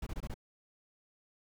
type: noise bursts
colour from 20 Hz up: brown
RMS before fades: -38 dBFS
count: 5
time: 0.02-0.342 s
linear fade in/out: 5 ms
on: 46 ms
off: 23 ms
effects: none

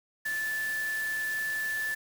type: tone in noise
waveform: sine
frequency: 1747 Hz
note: A6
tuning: 13 cents flat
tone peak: -29 dBFS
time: 0.25-1.95 s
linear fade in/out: 10 ms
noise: white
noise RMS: -42 dBFS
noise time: 0.25-1.95 s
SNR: +10 dB
effects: none

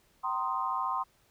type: chord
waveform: sine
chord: C minor seventh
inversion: second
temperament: equal with one note detuned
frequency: 769.6 / 932.3 / 1046.5 / 1244.5 Hz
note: G5 / Bb5 / C6 / Eb6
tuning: -32 / 0 / 0 / 0 cents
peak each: -37 / -37 / -31 / -36 dBFS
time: 0.23-1.04 s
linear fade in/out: 20 ms
effects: pink hiss -67 dBFS RMS until 1.3 s

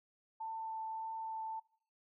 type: tone with vibrato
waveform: sine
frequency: 889 Hz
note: A5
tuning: 18 cents sharp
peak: -39 dBFS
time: 0.4-1.6 s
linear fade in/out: 10 ms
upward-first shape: triangle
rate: 1.7 Hz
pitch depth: 10 cents each way
effects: noise-tail reverb RT60 0.6 s tail -21 dB re dry

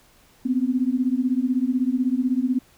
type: beating tone pair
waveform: sine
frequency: 246.9 / 262.9 Hz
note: B3 / C4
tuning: 0 / +8 cents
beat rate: 16 Hz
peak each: -22 dBFS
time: 0.45-2.59 s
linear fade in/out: 10 ms
effects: pink hiss -56 dBFS RMS until 2.77 s

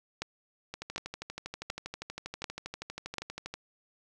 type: two click trains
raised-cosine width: 0.2 ms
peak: -16 / -21 dBFS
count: 5 / 36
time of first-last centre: 0.22-3.183 / 0.74-3.54 s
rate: 1.35 / 12.5 Hz
effects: none

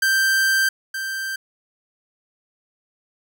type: tone pair in turn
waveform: 45% pulse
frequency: 1568 / 1568 Hz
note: G6 / G6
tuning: 0 / 0 cents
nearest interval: unison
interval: 0 cents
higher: neither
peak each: -16 / -25 dBFS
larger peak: first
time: 0.02-0.69 / 0.94-1.36 s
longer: first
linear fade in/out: 5 ms
effects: none

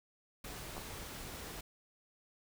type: noise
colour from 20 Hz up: pink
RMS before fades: -46 dBFS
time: 0.44-1.61 s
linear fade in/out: 5 ms
type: clicks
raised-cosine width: 1 ms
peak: -29 dBFS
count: 2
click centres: 0.768 / 0.78 s
effects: none

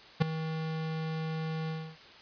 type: tone with ADSR envelope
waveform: square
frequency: 159.4 Hz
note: D#3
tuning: 42 cents sharp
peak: -19 dBFS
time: 0.2-1.97 s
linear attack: 19 ms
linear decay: 7 ms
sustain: -14 dB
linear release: 280 ms
effects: white hiss -52 dBFS RMS until 2.21 s + resampled to 11025 Hz

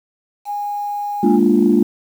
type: tone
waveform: sine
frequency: 821 Hz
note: G#5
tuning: 20 cents flat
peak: -20 dBFS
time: 0.45-1.4 s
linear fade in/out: 50 ms
type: chord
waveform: sine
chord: Bb dominant seventh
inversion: third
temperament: equal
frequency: 207.7 / 233.1 / 293.7 / 349.2 Hz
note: Ab3 / Bb3 / D4 / F4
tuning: 0 / 0 / 0 / 0 cents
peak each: -15 / -15 / -16 / -15 dBFS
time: 1.23-1.83 s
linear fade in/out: 5 ms
effects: tanh soft clip ceiling -2 dBFS + 7-bit

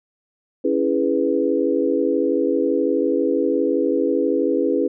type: chord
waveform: sine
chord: C# minor seventh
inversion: none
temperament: equal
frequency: 277.2 / 329.6 / 415.3 / 493.9 Hz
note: C#4 / E4 / G#4 / B4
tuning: 0 / 0 / 0 / 0 cents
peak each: -22 dBFS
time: 0.64-4.88 s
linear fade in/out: 10 ms
effects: none

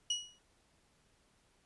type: tone with exponential decay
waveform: 30% pulse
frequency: 2913 Hz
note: F#7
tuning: 28 cents flat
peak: -26 dBFS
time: 0.1-0.39 s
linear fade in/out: 5 ms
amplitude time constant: 61 ms
effects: pink hiss -71 dBFS RMS until 1.65 s + resampled to 24000 Hz

